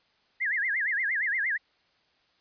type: tone with vibrato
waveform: sine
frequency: 1851 Hz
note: A#6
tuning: 13 cents flat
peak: -25 dBFS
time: 0.4-1.58 s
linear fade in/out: 20 ms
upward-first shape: sine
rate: 8.6 Hz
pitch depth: 240 cents each way
effects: white hiss -67 dBFS RMS until 2.4 s + resampled to 11025 Hz